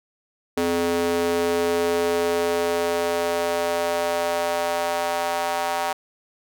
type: tone with high-pass filter sweep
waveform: square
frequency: 85.5 Hz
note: F2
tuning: 36 cents flat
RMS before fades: -23 dBFS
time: 0.57-5.93 s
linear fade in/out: 5 ms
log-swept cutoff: 340 to 770 Hz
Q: 2.8
effects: none